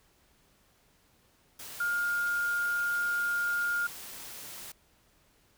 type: tone in noise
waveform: sine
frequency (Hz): 1414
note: F6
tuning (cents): +21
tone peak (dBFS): -27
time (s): 1.8-3.87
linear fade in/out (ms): 5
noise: white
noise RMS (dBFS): -44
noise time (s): 1.59-4.72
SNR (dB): +14
effects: pink hiss -66 dBFS RMS until 5.57 s